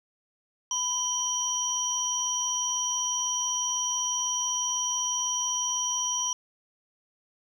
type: tone cluster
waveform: sine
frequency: 996 / 3114 / 5800 Hz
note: B5 / G7 / F#8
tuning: +14 / -12 / -35 cents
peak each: -34 / -34 / -27 dBFS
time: 0.71-6.33 s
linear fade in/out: 2 ms
effects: 9-bit